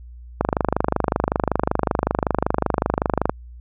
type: click train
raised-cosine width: 1 ms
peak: -3 dBFS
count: 74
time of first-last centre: 0.41-3.295 s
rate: 25.3 Hz
effects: added 60 Hz sine -37 dBFS peak until 3.6 s